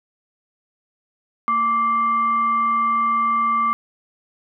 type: tone with frequency modulation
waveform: sine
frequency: 1167 Hz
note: D6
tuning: 11 cents flat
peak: -16 dBFS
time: 1.48-3.73 s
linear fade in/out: 0 ms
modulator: 937 Hz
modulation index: 0.34
effects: none